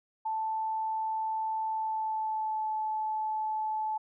sine tone with pitch glide, 880 to 866.9 Hz, A5 to A5, 0 to -26 cents, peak -29 dBFS, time 0.25-3.98 s, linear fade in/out 10 ms, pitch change -26 cents, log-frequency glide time 1.67-2.7 s, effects none

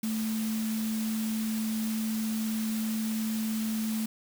sine tone in noise, 220 Hz, A3, in tune, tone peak -28 dBFS, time 0.03-4.06 s, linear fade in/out 5 ms, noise white, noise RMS -40 dBFS, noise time 0.03-4.06 s, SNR +9 dB, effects none

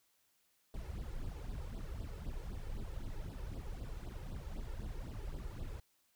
brown noise with flanger, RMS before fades -43 dBFS, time 0.74-5.8 s, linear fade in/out 2 ms, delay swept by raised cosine 0.22 to 2.32 ms, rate 3.9 Hz, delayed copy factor +0.95, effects white hiss -75 dBFS RMS until 6.15 s

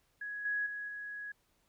sine tone with level steps, 1670 Hz, G#6, 9 cents sharp, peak -38 / -31 / -38 / -40 dBFS, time 0.21-1.32 s, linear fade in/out 5 ms, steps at 0.45 / 0.66 / 0.88 s, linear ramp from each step 5 ms, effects pink hiss -74 dBFS RMS until 1.68 s

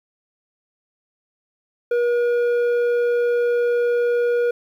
square tone with low-pass filter, 479.6 Hz, A#4, 49 cents sharp, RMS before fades -19 dBFS, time 1.91-4.51 s, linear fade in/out 5 ms, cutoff 1200 Hz, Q 0.75, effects 9-bit

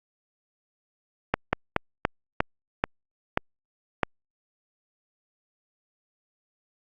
slowing click train, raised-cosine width 0.5 ms, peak -5 dBFS, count 8, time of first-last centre 1.34-4.032 s, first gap 190 ms, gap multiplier 1.23, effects Opus 48 kbps

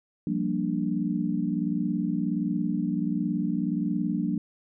sine chord, G minor seventh, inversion third, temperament equal, 174.61 / 196 / 233.1 / 293.7 Hz, F3 / G3 / Bb3 / D4, 0 / 0 / 0 / 0 cents, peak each -30 dBFS, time 0.27-4.38 s, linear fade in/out 2 ms, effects none

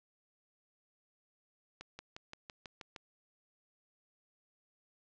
accelerating click train, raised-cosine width 0.2 ms, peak -28 dBFS, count 8, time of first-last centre 1.81-2.962 s, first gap 180 ms, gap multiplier 0.97, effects low-pass 6000 Hz 12 dB/octave

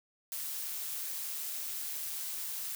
blue noise with amplitude modulation, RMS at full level -37 dBFS, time 0.32-2.75 s, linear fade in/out 0 ms, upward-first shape sine, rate 153 Hz, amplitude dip 30%, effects none

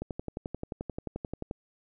click train, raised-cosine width 2 ms, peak -21 dBFS, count 18, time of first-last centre 0.02-1.511 s, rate 11.4 Hz, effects none

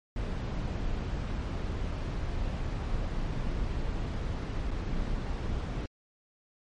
brown noise with dropouts, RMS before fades -32 dBFS, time 0.16-5.86 s, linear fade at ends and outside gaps 2 ms, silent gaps 4.708-4.712 s, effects low-pass 5000 Hz 12 dB/octave + MP3 48 kbps

